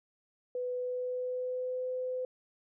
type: tone with pitch glide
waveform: sine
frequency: 497.4 to 508.1 Hz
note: B4 to B4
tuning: +12 to +49 cents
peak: -32 dBFS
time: 0.55-2.25 s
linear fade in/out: 2 ms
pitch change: +37 cents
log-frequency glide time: 0.73-1.89 s
effects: none